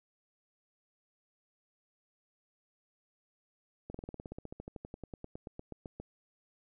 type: slowing click train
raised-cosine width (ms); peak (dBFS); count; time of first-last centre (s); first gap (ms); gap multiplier
2; -29; 26; 3.9-6; 44; 1.05
effects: none